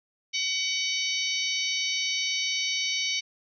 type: harmonic tone with a mistuned harmonic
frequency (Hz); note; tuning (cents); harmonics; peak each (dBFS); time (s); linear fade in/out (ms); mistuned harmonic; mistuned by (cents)
754; F#5; +32; 3 / 4 / 5 / 6 / 7 / 8; -31 / -32 / -33 / -34 / -34 / -35; 0.33-3.21; 20; 7; +89
effects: none